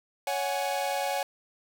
45% pulse chord, C# suspended fourth, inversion none, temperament equal with one note detuned, 558.9 / 740 / 830.6 Hz, C#5 / F#5 / G#5, +14 / 0 / 0 cents, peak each -32 dBFS, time 0.27-1.23 s, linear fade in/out 2 ms, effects none

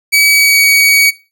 sawtooth tone with pitch glide, 2278 to 2256 Hz, C#7 to C#7, +47 to +30 cents, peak -3 dBFS, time 0.12-1.11 s, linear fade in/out 20 ms, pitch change -17 cents, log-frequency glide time 0.3-0.62 s, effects noise-tail reverb RT60 0.3 s tail -19 dB re dry

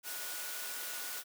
sine tone in noise, 1461 Hz, F#6, 22 cents flat, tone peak -49 dBFS, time 0.03-1.24 s, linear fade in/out 50 ms, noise white, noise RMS -41 dBFS, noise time 0.03-1.24 s, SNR -11 dB, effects high-pass 400 Hz 12 dB/octave

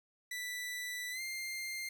sawtooth tone with pitch glide, 1975.5 to 2105 Hz, B6 to C7, 0 to +10 cents, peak -35 dBFS, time 0.31-1.89 s, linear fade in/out 5 ms, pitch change +110 cents, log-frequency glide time 1.11-1.21 s, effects 12-bit

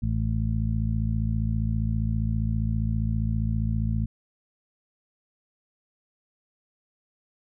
harmonic tone, 55 Hz, A1, in tune, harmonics 1 / 2 / 3 / 4, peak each -27 / -26 / -33 / -31 dBFS, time 0.02-4.06 s, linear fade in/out 10 ms, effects none

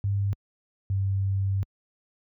sine tone pair in turn, 99.7 / 97.37 Hz, G2 / G2, +30 / -11 cents, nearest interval unison, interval 41 cents, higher first, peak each -22 dBFS, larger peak neither, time 0.04-0.33 / 0.9-1.63 s, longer second, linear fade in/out 0 ms, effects high-pass 60 Hz 12 dB/octave

